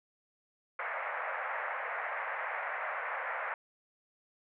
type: band-pass noise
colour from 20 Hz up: white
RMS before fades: -37 dBFS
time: 0.79-3.54 s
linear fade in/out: 2 ms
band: 530 to 2100 Hz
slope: 48 dB/octave
effects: none